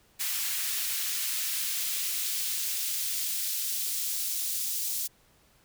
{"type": "noise with high-pass filter sweep", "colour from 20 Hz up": "white", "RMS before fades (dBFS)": -31, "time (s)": [0.19, 5.08], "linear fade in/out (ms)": 20, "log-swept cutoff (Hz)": [1700, 4900], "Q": 0.76, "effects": ["pink hiss -63 dBFS RMS until 5.64 s"]}